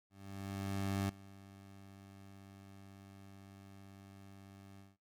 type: tone with ADSR envelope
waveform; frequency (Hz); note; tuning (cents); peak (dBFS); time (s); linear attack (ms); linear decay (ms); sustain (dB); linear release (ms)
20% pulse; 98; G2; 0; -28; 0.1-4.97; 990; 9; -21; 180
effects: noise-tail reverb RT60 0.3 s tail -23 dB re dry + MP3 96 kbps